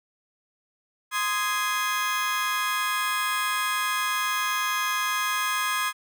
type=chord; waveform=30% pulse; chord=Ab major; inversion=first; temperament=just; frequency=1038.3 / 1245.9 / 1661.2 Hz; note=C6 / Eb6 / Ab6; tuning=-14 / +2 / 0 cents; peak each=-26 dBFS; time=1.11-5.93 s; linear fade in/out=50 ms; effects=none